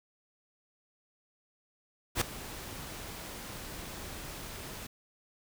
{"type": "noise with ADSR envelope", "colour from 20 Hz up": "pink", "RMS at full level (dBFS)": -26, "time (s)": [2.15, 4.87], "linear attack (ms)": 64, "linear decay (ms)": 3, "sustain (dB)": -17, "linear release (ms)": 6, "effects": []}